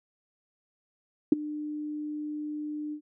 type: tone with ADSR envelope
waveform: sine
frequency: 300 Hz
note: D4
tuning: 37 cents sharp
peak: -12 dBFS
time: 1.32-3.01 s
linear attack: 4 ms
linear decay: 15 ms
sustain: -20 dB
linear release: 83 ms
effects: none